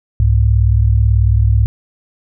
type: tone pair together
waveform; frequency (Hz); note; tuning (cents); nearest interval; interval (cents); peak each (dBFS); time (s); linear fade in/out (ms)
sine; 65.56 / 103.83; C2 / G#2; +4 / 0; minor sixth; 796; -11; 0.2-1.66; 0
effects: none